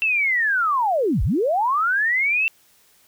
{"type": "linear two-way sweep", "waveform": "sine", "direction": "down then up", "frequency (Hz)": [2707, 35.88, 2707], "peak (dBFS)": -17, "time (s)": [0.02, 2.48], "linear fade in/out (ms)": 0, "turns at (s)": 1.23, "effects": ["white hiss -57 dBFS RMS until 3.07 s"]}